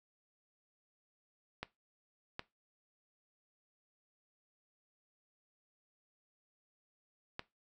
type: clicks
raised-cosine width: 0.3 ms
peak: -23 dBFS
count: 3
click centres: 1.63 / 2.394 / 7.394 s
effects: noise-tail reverb RT60 0.2 s tail -18 dB re dry